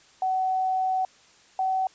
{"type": "tone pair in turn", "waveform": "sine", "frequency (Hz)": [752, 757.2], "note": ["F#5", "F#5"], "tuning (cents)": [28, 40], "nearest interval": "unison", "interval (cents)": 12, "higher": "second", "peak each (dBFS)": -22, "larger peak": "neither", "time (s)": [[0.22, 1.05], [1.59, 1.87]], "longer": "first", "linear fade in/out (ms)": 2, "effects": ["white hiss -56 dBFS RMS until 1.94 s", "resampled to 16000 Hz"]}